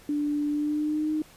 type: tone with pitch glide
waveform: sine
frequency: 293.7 to 308.3 Hz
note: D4 to D#4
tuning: 0 to -16 cents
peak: -24 dBFS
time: 0.09-1.22 s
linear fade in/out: 2 ms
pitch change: +84 cents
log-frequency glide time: 0.49-1.11 s
effects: pink hiss -53 dBFS RMS until 1.36 s + resampled to 32000 Hz